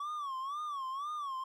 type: tone with vibrato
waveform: triangle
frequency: 1128 Hz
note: C#6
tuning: 30 cents sharp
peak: -34 dBFS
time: 0-1.44 s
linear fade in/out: 5 ms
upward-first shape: sine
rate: 2 Hz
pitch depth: 140 cents each way
effects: none